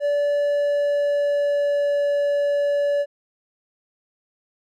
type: tone with pitch glide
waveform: triangle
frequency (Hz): 578 to 574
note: D5 to D5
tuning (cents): -28 to -40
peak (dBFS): -16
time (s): 0-3.06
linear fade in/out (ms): 50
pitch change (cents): -12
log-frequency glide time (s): 0.36-2.06
effects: none